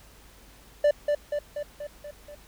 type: tone with echo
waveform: triangle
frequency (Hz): 587.3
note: D5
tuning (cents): 0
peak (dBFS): -15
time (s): 0.84-0.91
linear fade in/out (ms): 5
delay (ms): 240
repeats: 6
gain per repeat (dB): -4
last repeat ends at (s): 2.35
effects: added 50 Hz sine -54 dBFS peak until 2.47 s + pink hiss -54 dBFS RMS until 2.47 s